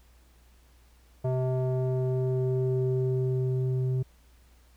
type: tone with low-pass filter sweep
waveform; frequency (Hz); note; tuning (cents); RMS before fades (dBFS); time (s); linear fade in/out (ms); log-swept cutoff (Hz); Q
square; 128.8; C3; -27; -27; 1.24-4.03; 10; 660 to 270; 2.6
effects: added 60 Hz sine -56 dBFS peak until 4.76 s + pink hiss -64 dBFS RMS until 4.76 s